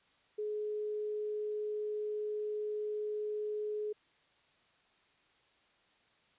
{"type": "tone", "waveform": "sine", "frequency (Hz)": 422.5, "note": "G#4", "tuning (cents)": 30, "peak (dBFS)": -34, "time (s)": [0.38, 3.93], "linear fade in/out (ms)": 10, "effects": ["white hiss -69 dBFS RMS until 6.38 s", "resampled to 8000 Hz"]}